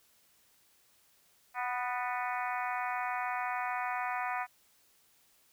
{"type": "harmonic tone with a mistuned harmonic", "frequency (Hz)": 246.9, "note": "B3", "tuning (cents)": 0, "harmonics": [3, 4, 5, 6, 7, 8, 9, 10], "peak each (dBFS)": [-36, -38, -40, -42, -43, -44, -45, -46], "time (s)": [1.54, 4.47], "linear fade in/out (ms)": 50, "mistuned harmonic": 7, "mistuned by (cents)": 46, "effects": ["white hiss -67 dBFS RMS until 5.52 s"]}